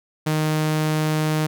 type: tone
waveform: sawtooth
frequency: 154.9 Hz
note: D#3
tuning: 7 cents flat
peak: -15 dBFS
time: 0.26-1.47 s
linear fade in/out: 10 ms
effects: none